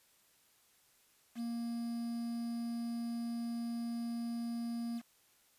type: tone with quantisation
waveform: triangle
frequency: 234.1 Hz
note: A#3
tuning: 8 cents sharp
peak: -34 dBFS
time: 1.35-5.02 s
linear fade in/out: 50 ms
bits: 9
effects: white hiss -69 dBFS RMS until 5.58 s + resampled to 32000 Hz